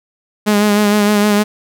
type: tone with vibrato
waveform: sawtooth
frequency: 207.7 Hz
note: G#3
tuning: in tune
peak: -6 dBFS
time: 0.46-1.44 s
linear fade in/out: 20 ms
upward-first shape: sine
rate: 6.5 Hz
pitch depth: 31 cents each way
effects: none